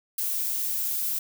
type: noise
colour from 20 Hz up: violet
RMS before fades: -28 dBFS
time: 0.18-1.19 s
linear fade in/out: 5 ms
effects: none